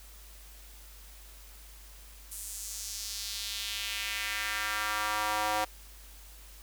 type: tone with high-pass filter sweep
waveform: square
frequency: 106.2 Hz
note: G#2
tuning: 39 cents sharp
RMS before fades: -34 dBFS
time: 2.31-5.65 s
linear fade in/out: 10 ms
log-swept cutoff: 9200 to 730 Hz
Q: 1.8
effects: added 50 Hz sine -50 dBFS peak until 6.62 s + white hiss -54 dBFS RMS until 6.62 s